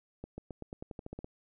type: accelerating click train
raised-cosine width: 2 ms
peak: -28 dBFS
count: 12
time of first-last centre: 0.24-1.244 s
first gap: 140 ms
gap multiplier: 0.91
effects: none